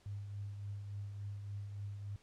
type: tone with tremolo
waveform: sine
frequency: 101.2 Hz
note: G#2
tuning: 44 cents flat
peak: -39 dBFS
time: 0.06-2.16 s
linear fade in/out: 0 ms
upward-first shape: triangle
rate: 3.5 Hz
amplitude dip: 45%
effects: pink hiss -68 dBFS RMS until 2.22 s + low-pass 8000 Hz 12 dB/octave